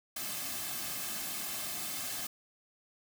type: noise with comb filter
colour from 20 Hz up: white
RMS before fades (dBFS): -38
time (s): 0.16-2.27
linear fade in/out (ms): 5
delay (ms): 2.1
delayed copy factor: -0.65
effects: none